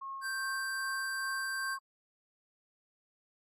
sine tone with tremolo, 1084 Hz, C#6, 39 cents flat, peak -38 dBFS, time 0.01-1.79 s, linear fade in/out 10 ms, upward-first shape sine, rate 2.5 Hz, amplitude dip 55%
square tone, 1568 Hz, G6, in tune, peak -35 dBFS, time 0.21-1.78 s, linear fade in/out 50 ms
effects AAC 48 kbps

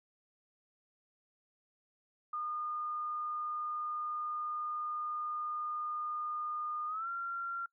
sine tone with pitch glide, 1219 to 1376.2 Hz, D#6 to F6, -36 to -26 cents, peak -35 dBFS, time 2.33-7.66 s, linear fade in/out 5 ms, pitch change +210 cents, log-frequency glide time 6.87-7.08 s, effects noise-tail reverb RT60 0.1 s tail -24 dB re dry

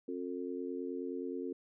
harmonic tone, 89.5 Hz, F2, 43 cents sharp, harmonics 3 / 4 / 5, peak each -40 / -41 / -42 dBFS, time 0.08-1.53 s, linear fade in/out 5 ms, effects none

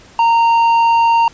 triangle tone with tanh clipping, 924 Hz, A#5, 16 cents flat, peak -10 dBFS, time 0.19-1.28 s, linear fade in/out 2 ms, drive 11 dB, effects pink hiss -43 dBFS RMS until 1.33 s + resampled to 16000 Hz

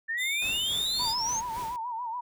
sine exponential sweep, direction up, 1762 to 6610 Hz, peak -28 dBFS, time 0.08-1.41 s, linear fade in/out 20 ms
sawtooth tone, 3614 Hz, A7, 46 cents sharp, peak -28 dBFS, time 0.17-1.15 s, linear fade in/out 50 ms
pink noise with tremolo, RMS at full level -42 dBFS, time 0.42-1.76 s, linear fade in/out 0 ms, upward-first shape sine, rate 3.6 Hz, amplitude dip 50%
sine tone with vibrato, 940 Hz, A#5, 14 cents sharp, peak -31 dBFS, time 0.99-2.21 s, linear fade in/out 10 ms, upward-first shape sine, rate 7 Hz, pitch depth 100 cents each way
effects none

